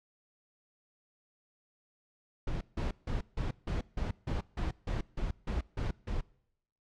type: noise bursts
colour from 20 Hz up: brown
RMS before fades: -33 dBFS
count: 13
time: 2.47-6.21 s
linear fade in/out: 5 ms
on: 140 ms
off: 160 ms
effects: noise-tail reverb RT60 0.8 s tail -24 dB re dry + low-pass 5000 Hz 12 dB/octave